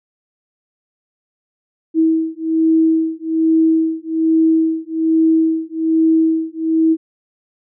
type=beating tone pair; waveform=sine; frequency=321.7 / 322.9 Hz; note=E4 / E4; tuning=-42 / -36 cents; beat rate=1.2 Hz; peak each=-15 dBFS; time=1.94-6.97 s; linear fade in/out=50 ms; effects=none